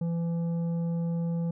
triangle tone with tanh clipping, 168.4 Hz, E3, 37 cents sharp, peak -28 dBFS, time 0.01-1.51 s, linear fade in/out 5 ms, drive 12 dB, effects none

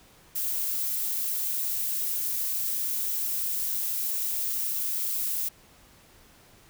violet noise, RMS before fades -29 dBFS, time 0.35-5.49 s, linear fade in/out 10 ms, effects pink hiss -56 dBFS RMS until 6.69 s

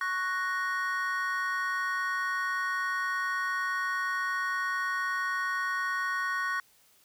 triangle chord, F# major, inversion second, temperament equal, 1108.7 / 1480 / 1864.7 Hz, C#6 / F#6 / A#6, 0 / 0 / 0 cents, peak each -31 dBFS, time 0.01-6.6 s, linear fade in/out 2 ms, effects white hiss -63 dBFS RMS until 7.04 s

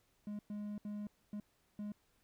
triangle tone bursts at uneven times, 207.7 Hz, G#3, in tune, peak -38 dBFS, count 5, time 0.27-0.39 / 0.5-0.78 / 0.85-1.07 / 1.33-1.4 / 1.79-1.92 s, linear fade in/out 2 ms, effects pink hiss -75 dBFS RMS until 2.23 s

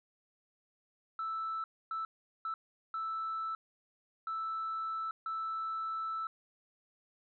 sine tone bursts at uneven times, 1318.5 Hz, E6, in tune, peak -33 dBFS, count 6, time 1.19-1.64 / 1.91-2.05 / 2.45-2.54 / 2.94-3.55 / 4.27-5.11 / 5.26-6.27 s, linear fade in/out 2 ms, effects tanh soft clip ceiling -31 dBFS

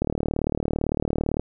click train, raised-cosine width 2 ms, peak -10 dBFS, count 53, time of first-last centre 0.02-1.396 s, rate 37.8 Hz, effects none

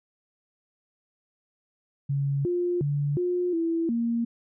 sine tone with pitch steps, 139.8 / 352.8 / 144 / 356.8 / 331.3 / 233.2 Hz, C#3 / F4 / D3 / F4 / E4 / A#3, +15 / +18 / -34 / +37 / +9 / +1 cents, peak -23 dBFS, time 2.09-4.25 s, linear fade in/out 10 ms, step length 360 ms, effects none

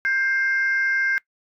sine tone pair together, 1581.5 / 2111 Hz, G6 / C7, +15 / +15 cents, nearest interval perfect fourth, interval 500 cents, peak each -19 / -24 dBFS, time 0.05-1.18 s, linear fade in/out 0 ms, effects noise-tail reverb RT60 0.1 s tail -22 dB re dry + tanh soft clip ceiling -13 dBFS

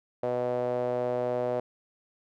sawtooth tone with band-pass filter, 123.47 Hz, B2, in tune, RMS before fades -29 dBFS, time 0.23-1.6 s, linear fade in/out 5 ms, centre 570 Hz, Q 4.9, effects none

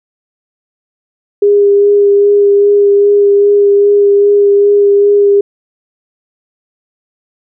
sine tone with vibrato, 405.6 Hz, G#4, 41 cents flat, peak -4 dBFS, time 1.42-5.41 s, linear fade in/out 5 ms, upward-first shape sine, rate 2.5 Hz, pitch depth 14 cents each way, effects none

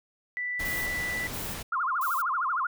sine tone, 1975.5 Hz, B6, in tune, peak -29 dBFS, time 0.37-1.27 s, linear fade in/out 0 ms
pink noise, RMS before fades -37 dBFS, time 0.59-1.63 s, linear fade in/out 10 ms
violet noise bursts, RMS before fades -38 dBFS, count 3, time 0.65-2.22 s, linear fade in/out 5 ms, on 210 ms, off 470 ms
sine tone with vibrato, 1213 Hz, D#6, 44 cents flat, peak -25 dBFS, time 1.72-2.67 s, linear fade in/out 5 ms, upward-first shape sine, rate 13 Hz, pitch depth 290 cents each way
effects none

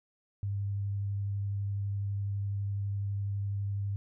sine tone with vibrato, 100 Hz, G2, 35 cents sharp, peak -30 dBFS, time 0.43-3.96 s, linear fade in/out 0 ms, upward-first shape sine, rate 12 Hz, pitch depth 10 cents each way, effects none

